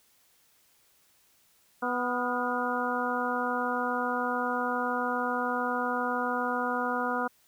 harmonic tone with a mistuned harmonic, 247.2 Hz, B3, 2 cents sharp, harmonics 1 / 2 / 3 / 4 / 5 / 6, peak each -34 / -34 / -34 / -34 / -34 / -34 dBFS, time 1.82-7.28 s, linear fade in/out 10 ms, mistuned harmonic 6, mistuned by -55 cents, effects white hiss -65 dBFS RMS until 7.47 s

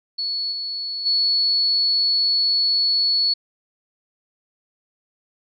sine tone with level steps, 4404 Hz, C#8, 12 cents flat, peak -22 / -25 / -16 dBFS, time 0.18-3.34 s, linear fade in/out 10 ms, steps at 0.51 / 1.05 s, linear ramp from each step 20 ms, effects none

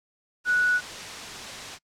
sine tone in noise, 1472 Hz, F#6, 9 cents flat, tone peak -19 dBFS, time 0.45-0.81 s, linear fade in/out 50 ms, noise white, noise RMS -36 dBFS, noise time 0.44-1.79 s, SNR +14 dB, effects noise-tail reverb RT60 0.1 s tail -25 dB re dry + low-pass 6000 Hz 12 dB/octave

